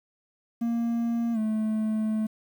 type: tone with pitch glide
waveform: triangle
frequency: 233.1 to 217.5 Hz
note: A#3 to A3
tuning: 0 to -20 cents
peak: -22 dBFS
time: 0.61-2.27 s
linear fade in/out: 10 ms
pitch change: -120 cents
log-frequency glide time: 1.33-1.38 s
effects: 9-bit